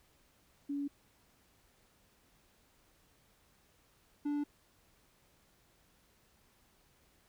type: tone pair in turn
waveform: sine / triangle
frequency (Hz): 283.9 / 291.4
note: C#4 / D4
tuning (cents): +41 / -13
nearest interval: unison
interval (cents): 46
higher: second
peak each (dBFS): -34 / -30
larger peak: second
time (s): 0.69-0.88 / 4.25-4.44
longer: neither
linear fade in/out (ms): 10
effects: pink hiss -69 dBFS RMS until 7.28 s